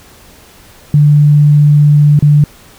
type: tone with dropouts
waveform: sine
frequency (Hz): 147.4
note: D3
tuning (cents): +7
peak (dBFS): -3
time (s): 0.94-2.44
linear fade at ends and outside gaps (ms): 2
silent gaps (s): 2.191-2.224
effects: pink hiss -40 dBFS RMS until 2.78 s